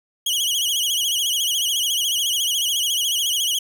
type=tone with vibrato; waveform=sawtooth; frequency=3100 Hz; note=G7; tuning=20 cents flat; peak=-16 dBFS; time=0.26-3.59 s; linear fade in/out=5 ms; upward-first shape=sine; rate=14 Hz; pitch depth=130 cents each way; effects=9-bit